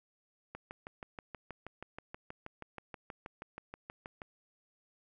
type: click train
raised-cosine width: 0.5 ms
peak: -28 dBFS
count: 24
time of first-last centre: 0.55-4.218 s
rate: 6.27 Hz
effects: none